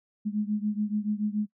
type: beating tone pair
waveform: sine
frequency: 207.7 / 214.7 Hz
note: G#3 / A3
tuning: 0 / -42 cents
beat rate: 7 Hz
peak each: -28 / -30 dBFS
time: 0.25-1.47 s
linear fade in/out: 20 ms
effects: noise-tail reverb RT60 0.1 s tail -26 dB re dry